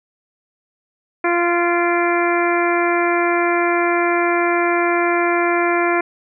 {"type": "harmonic tone with a mistuned harmonic", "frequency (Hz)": 346.3, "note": "F4", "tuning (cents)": -15, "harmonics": [1, 2, 3, 4, 5, 6, 7], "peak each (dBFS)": [-18, -21, -23, -24, -25, -26, -26], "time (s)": [1.24, 6.01], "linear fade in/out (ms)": 5, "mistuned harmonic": 7, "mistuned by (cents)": -39, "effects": []}